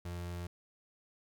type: tone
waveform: 35% pulse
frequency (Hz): 87.31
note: F2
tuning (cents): 0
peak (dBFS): -37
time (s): 0.05-0.47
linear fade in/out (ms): 5
effects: 13-bit